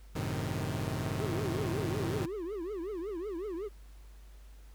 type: chord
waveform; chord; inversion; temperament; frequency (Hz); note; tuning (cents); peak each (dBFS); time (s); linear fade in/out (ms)
sawtooth; F# diminished seventh; none; equal with one note detuned; 92.5 / 108.93 / 130.81 / 155.56; F#2 / A2 / C3 / Eb3; 0 / -17 / 0 / 0; -34; 0.15-2.26; 10
type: tone with vibrato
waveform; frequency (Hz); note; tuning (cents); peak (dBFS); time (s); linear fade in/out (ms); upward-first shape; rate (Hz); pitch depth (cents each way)
triangle; 376.5; F#4; +30; -33; 1.19-3.69; 20; triangle; 5.4; 290
effects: added 50 Hz sine -49 dBFS peak until 4.74 s + pink hiss -64 dBFS RMS until 4.74 s